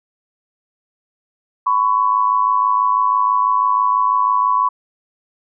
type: tone pair together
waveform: sine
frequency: 1008 / 1114.1 Hz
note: B5 / C#6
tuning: +35 / +8 cents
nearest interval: major second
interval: 173 cents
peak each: -15 / -16 dBFS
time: 1.66-4.69 s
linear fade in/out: 10 ms
effects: none